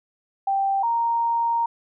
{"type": "tone pair in turn", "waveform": "sine", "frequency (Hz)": [784, 930.5], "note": ["G5", "A#5"], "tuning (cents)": [0, -3], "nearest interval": "minor third", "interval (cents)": 297, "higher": "second", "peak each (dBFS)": -19, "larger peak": "neither", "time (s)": [[0.47, 0.83], [0.83, 1.66]], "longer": "second", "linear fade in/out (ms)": 5, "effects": []}